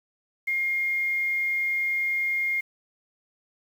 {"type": "tone with quantisation", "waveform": "sine", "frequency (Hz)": 2130, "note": "C7", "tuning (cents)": 30, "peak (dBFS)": -23, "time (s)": [0.47, 2.61], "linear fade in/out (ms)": 10, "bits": 8, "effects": []}